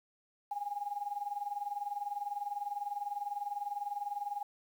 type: tone with tremolo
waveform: sine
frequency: 818 Hz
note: G#5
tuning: 26 cents flat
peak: -32 dBFS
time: 0.51-4.43 s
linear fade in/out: 5 ms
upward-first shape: sine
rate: 20 Hz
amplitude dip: 80%
effects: 10-bit